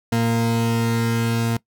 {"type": "tone pair together", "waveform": "40% pulse", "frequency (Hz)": [115.53, 231.2], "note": ["A#2", "A#3"], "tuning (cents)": [-15, -14], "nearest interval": "octave", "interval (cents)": 1201, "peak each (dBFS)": -20, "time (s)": [0.12, 1.57], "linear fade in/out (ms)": 5, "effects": ["noise-tail reverb RT60 0.1 s tail -21 dB re dry"]}